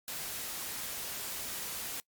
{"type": "noise", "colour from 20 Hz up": "white", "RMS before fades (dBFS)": -39, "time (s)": [0.08, 2], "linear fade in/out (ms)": 0, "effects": ["noise-tail reverb RT60 0.1 s tail -23 dB re dry", "Opus 48 kbps"]}